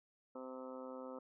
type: harmonic tone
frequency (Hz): 129.5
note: C3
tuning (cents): -17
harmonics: 2 / 3 / 4 / 5 / 6 / 7 / 8 / 9 / 10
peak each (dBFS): -50 / -56 / -48 / -60 / -62 / -58 / -60 / -61 / -57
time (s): 0.35-1.19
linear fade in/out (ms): 5
effects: none